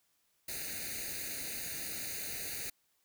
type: noise with comb filter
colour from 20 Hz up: white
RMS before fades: -40 dBFS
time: 0.48-2.7 s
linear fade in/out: 5 ms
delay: 0.46 ms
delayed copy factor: +1
effects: white hiss -75 dBFS RMS until 3.04 s